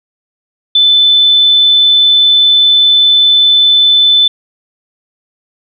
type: tone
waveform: sine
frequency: 3515 Hz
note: A7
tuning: 2 cents flat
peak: -4 dBFS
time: 0.75-4.28 s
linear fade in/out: 5 ms
effects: none